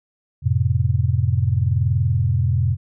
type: chord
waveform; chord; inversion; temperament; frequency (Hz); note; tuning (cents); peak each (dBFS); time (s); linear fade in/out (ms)
sine; F major; none; equal with one note detuned; 89.4 / 110 / 130.81; F2 / A2 / C3; +41 / 0 / 0; -20; 0.42-2.77; 50
effects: none